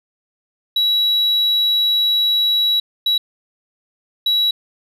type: tone bursts at uneven times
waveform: sine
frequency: 3900 Hz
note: B7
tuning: 23 cents flat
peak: -11 dBFS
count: 3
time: 0.76-2.8 / 3.06-3.18 / 4.26-4.51 s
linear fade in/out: 5 ms
effects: tanh soft clip ceiling -12 dBFS